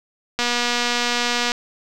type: click train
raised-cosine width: 0.2 ms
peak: -4 dBFS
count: 273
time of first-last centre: 0.39-1.519 s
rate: 241 Hz
effects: none